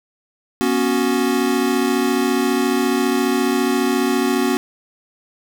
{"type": "chord", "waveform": "square", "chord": "B suspended second", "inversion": "none", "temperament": "equal with one note detuned", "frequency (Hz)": [242.6, 277.2, 370], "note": ["B3", "C#4", "F#4"], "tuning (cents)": [-31, 0, 0], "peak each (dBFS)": -21, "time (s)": [0.61, 4.57], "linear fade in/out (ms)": 0, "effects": []}